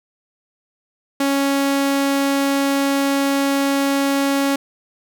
sawtooth tone, 277.2 Hz, C#4, in tune, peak -12 dBFS, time 1.2-4.56 s, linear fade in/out 5 ms, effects none

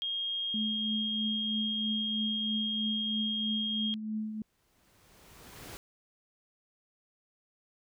sine tone, 3243 Hz, G#7, 42 cents flat, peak -31 dBFS, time 0.02-3.94 s, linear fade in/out 0 ms
sine tone with tremolo, 216.2 Hz, A3, 30 cents flat, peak -30 dBFS, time 0.54-4.42 s, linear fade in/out 2 ms, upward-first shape triangle, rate 3.1 Hz, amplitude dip 55%
pink noise with exponential growth, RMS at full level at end -44 dBFS, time 4.16-5.77 s, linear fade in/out 0 ms, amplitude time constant 350 ms
effects none

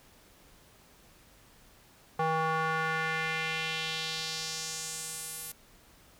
square tone with band-pass filter sweep, 160 Hz, D#3, 49 cents sharp, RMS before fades -33 dBFS, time 2.19-5.52 s, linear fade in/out 5 ms, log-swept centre 880 to 12000 Hz, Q 1.9, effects pink hiss -59 dBFS RMS until 6.19 s

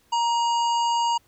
harmonic tone with a mistuned harmonic, 937 Hz, A#5, 9 cents sharp, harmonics 1 / 3 / 5 / 7 / 8, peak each -20 / -31 / -36 / -39 / -40 dBFS, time 0.12-1.18 s, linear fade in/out 10 ms, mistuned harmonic 3, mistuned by +34 cents, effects pink hiss -62 dBFS RMS until 1.27 s

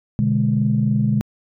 sine chord, G# diminished, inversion first, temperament equal, 123.47 / 146.83 / 207.7 Hz, B2 / D3 / G#3, 0 / 0 / 0 cents, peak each -19 / -21 / -18 dBFS, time 0.19-1.21 s, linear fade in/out 0 ms, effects tanh soft clip ceiling -6 dBFS

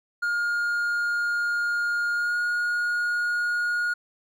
triangle tone with pitch glide, 1419 to 1436.3 Hz, F6 to F6, +27 to +48 cents, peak -21 dBFS, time 0.22-3.94 s, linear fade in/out 10 ms, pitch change +21 cents, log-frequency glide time 2.14-2.37 s, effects none

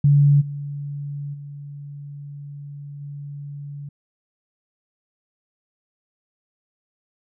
sine tone with level steps, 143.3 Hz, D3, 42 cents flat, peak -11 / -27 / -33 / -31 dBFS, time 0.04-3.89 s, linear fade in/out 5 ms, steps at 0.4 / 1.33 / 3 s, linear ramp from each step 20 ms, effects none

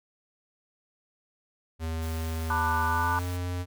square tone with pitch glide, 81 to 89.36 Hz, E2 to F2, -30 to +40 cents, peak -30 dBFS, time 1.79-3.66 s, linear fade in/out 50 ms, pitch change +170 cents, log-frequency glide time 2.86-3.24 s
white noise, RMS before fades -47 dBFS, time 2.01-3.38 s, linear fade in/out 20 ms
sine chord, B minor seventh, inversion third, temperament just, 889 / 987.8 / 1185.3 / 1481.6 Hz, A5 / B5 / D6 / F#6, +18 / 0 / +16 / +2 cents, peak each -29 / -31 / -31 / -31 dBFS, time 2.5-3.19 s, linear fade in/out 2 ms
effects none

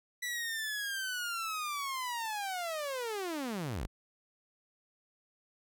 sawtooth linear sweep, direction down, 1975.5 to 34.5 Hz, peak -31 dBFS, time 0.22-3.87 s, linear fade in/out 10 ms, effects none

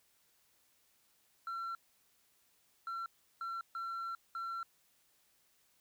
sine tone bursts at uneven times, 1356 Hz, E6, 49 cents sharp, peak -35 dBFS, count 5, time 1.47-1.75 / 2.87-3.06 / 3.41-3.61 / 3.75-4.15 / 4.35-4.63 s, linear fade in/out 2 ms, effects tanh soft clip ceiling -37 dBFS + white hiss -72 dBFS RMS until 5.8 s

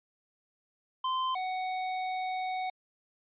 square tone pair in turn, 1036 / 744.1 Hz, C6 / F#5, -17 / +10 cents, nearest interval tritone, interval 573 cents, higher first, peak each -29 / -32 dBFS, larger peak first, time 1.04-1.35 / 1.35-2.7 s, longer second, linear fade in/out 5 ms, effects resampled to 8000 Hz

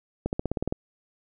accelerating click train, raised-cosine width 2 ms, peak -13 dBFS, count 9, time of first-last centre 0.26-0.724 s, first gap 69 ms, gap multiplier 0.95, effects none

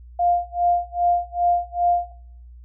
sine tone with tremolo, 701 Hz, F5, 6 cents sharp, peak -14 dBFS, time 0.19-2.12 s, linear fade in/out 5 ms, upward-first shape sine, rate 2.5 Hz, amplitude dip 100%, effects noise-tail reverb RT60 0.7 s tail -21 dB re dry + added 60 Hz sine -40 dBFS peak until 2.64 s

